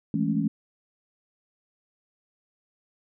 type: chord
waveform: sine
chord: A major seventh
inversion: second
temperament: equal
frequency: 164.81 / 207.7 / 220 / 277.2 Hz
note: E3 / G#3 / A3 / C#4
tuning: 0 / 0 / 0 / 0 cents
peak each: -28 dBFS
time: 0.14-0.48 s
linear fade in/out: 2 ms
effects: none